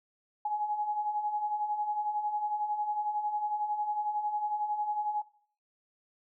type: beating tone pair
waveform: sine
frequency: 830.6 / 841.6 Hz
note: G#5 / G#5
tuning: 0 / +23 cents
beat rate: 11 Hz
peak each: -37 / -30 dBFS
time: 0.45-5.22 s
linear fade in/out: 5 ms
effects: noise-tail reverb RT60 0.5 s tail -17 dB re dry